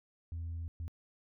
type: tone bursts at uneven times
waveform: sine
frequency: 83.3 Hz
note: E2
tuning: 19 cents sharp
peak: -35 dBFS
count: 2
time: 0.32-0.68 / 0.8-0.88 s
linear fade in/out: 0 ms
effects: tanh soft clip ceiling -35 dBFS